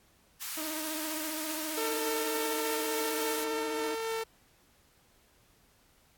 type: high-pass noise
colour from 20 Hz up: white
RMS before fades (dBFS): -38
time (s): 0.4-3.45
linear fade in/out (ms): 20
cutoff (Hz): 940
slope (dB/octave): 24
type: tone with vibrato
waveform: sawtooth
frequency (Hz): 311.7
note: D#4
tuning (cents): +3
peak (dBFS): -33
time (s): 0.57-3.95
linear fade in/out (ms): 5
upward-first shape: triangle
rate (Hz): 15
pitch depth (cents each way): 55
type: tone with tremolo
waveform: sawtooth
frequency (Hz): 449.8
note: A4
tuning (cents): +38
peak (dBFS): -27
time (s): 1.77-4.24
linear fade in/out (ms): 10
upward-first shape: triangle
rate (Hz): 3.5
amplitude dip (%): 25
effects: pink hiss -65 dBFS RMS until 6.17 s + AAC 64 kbps